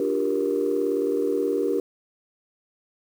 sine chord, G minor seventh, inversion second, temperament just, 294 / 352.8 / 392 / 470.4 Hz, D4 / F4 / G4 / Bb4, +2 / +18 / 0 / +16 cents, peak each -27 / -30 / -24 / -25 dBFS, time 0-1.8 s, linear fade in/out 2 ms, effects tanh soft clip ceiling -13 dBFS + 8-bit

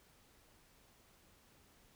silence, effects pink hiss -67 dBFS RMS until 1.95 s

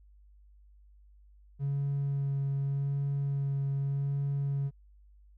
triangle tone with vibrato, 139.4 Hz, C#3, 10 cents sharp, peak -25 dBFS, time 1.59-4.71 s, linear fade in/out 50 ms, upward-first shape sine, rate 0.84 Hz, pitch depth 13 cents each way, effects tanh soft clip ceiling -24 dBFS + added 50 Hz sine -55 dBFS peak until 5.37 s

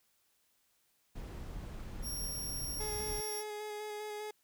brown noise, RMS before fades -43 dBFS, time 1.15-3.21 s, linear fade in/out 10 ms
15% pulse tone, 5588 Hz, F8, in tune, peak -33 dBFS, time 2.02-3.44 s, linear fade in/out 50 ms
30% pulse tone with vibrato, 421.6 Hz, G#4, 26 cents sharp, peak -37 dBFS, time 2.8-4.31 s, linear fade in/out 5 ms, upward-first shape square, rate 5 Hz, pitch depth 12 cents each way
effects white hiss -74 dBFS RMS until 4.43 s

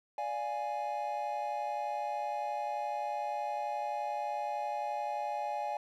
triangle chord, D diminished, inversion none, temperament equal, 587.3 / 698.5 / 830.6 Hz, D5 / F5 / Ab5, 0 / 0 / 0 cents, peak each -38 / -38 / -33 dBFS, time 0.18-5.77 s, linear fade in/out 2 ms, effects none

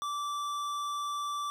sine tone with tanh clipping, 1165 Hz, D6, 14 cents flat, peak -34 dBFS, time 0.02-1.5 s, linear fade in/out 0 ms, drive 16 dB, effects none

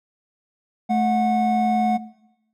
triangle tone pair together, 217.6 / 731 Hz, A3 / F#5, -19 / -21 cents, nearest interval octave + major sixth, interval 2098 cents, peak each -18 dBFS, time 0.89-1.98 s, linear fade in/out 20 ms, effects noise-tail reverb RT60 0.9 s tail -18 dB re dry

